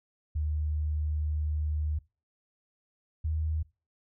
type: tone pair in turn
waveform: sine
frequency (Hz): 76 / 78.36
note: D#2 / D#2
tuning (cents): -40 / +13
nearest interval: minor second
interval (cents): 53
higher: second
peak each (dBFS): -27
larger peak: neither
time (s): 0.35-1.99 / 3.24-3.63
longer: first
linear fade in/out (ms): 10
effects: noise-tail reverb RT60 0.3 s tail -22 dB re dry